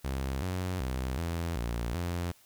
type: tone with pitch steps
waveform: sawtooth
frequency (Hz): 66.7 / 91.7 / 64.5 / 84.3 / 58.5 / 87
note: C2 / F#2 / C2 / E2 / A#1 / F2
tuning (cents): +34 / -15 / -24 / +39 / +7 / -6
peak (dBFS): -27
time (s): 0.04-2.32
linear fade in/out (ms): 10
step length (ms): 380
effects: white hiss -61 dBFS RMS until 2.45 s